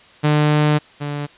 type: tone pair in turn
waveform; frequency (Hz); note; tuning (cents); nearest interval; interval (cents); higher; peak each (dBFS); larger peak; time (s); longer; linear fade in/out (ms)
sawtooth; 150.1 / 145.41; D3 / D3; +38 / -17; minor second; 55; first; -9 / -19; first; 0.23-0.79 / 1-1.27; first; 20
effects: white hiss -47 dBFS RMS until 1.37 s + resampled to 8000 Hz